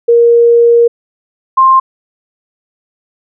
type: tone pair in turn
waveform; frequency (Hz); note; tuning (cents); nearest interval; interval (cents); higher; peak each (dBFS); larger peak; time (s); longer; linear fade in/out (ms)
sine; 470 / 1055.1; A#4 / C6; +14 / +14; octave + major second; 1400; second; -3; neither; 0.08-0.88 / 1.57-1.8; first; 10
effects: none